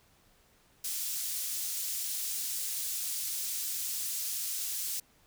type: high-pass noise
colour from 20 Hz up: pink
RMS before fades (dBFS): -35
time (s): 0.84-5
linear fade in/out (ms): 5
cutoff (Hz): 6300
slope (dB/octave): 12
effects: pink hiss -65 dBFS RMS until 5.26 s